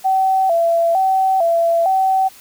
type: tone with vibrato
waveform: sine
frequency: 717 Hz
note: F5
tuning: 45 cents sharp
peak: -12 dBFS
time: 0.04-2.29 s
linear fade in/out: 20 ms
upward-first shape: square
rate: 1.1 Hz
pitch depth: 110 cents each way
effects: white hiss -43 dBFS RMS until 2.4 s